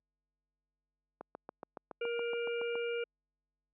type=click train; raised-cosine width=1 ms; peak=-28 dBFS; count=12; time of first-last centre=1.21-2.755 s; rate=7.12 Hz
type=harmonic tone; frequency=471.4 Hz; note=A#4; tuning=19 cents sharp; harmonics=1 / 3 / 5 / 6; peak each=-33 / -44 / -44 / -47 dBFS; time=2.01-3.04 s; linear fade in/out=5 ms
effects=added 50 Hz sine -62 dBFS peak until 3.73 s + high-pass 300 Hz 12 dB/octave